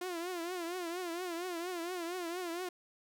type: tone with vibrato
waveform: sawtooth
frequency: 350 Hz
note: F4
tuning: 4 cents sharp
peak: -33 dBFS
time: 0.01-2.69 s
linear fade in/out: 5 ms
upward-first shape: triangle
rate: 4.3 Hz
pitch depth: 120 cents each way
effects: none